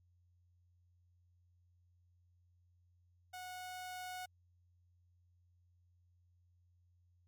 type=tone with level ramp; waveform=sawtooth; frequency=733 Hz; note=F#5; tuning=16 cents flat; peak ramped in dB=-42 to -39 dBFS; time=3.33-4.26 s; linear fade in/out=10 ms; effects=added 88 Hz sine -68 dBFS peak until 7.27 s + MP3 96 kbps